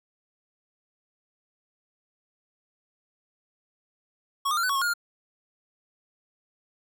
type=tone with pitch steps; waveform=square; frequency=1107 / 1218 / 1377 / 1501 / 1114 / 1085 / 1430 / 1406 Hz; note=C#6 / D#6 / F6 / F#6 / C#6 / C#6 / F6 / F6; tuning=-3 / -37 / -25 / +24 / +8 / -37 / +41 / +11 cents; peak=-24 dBFS; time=4.45-4.938 s; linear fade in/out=10 ms; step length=61 ms; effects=none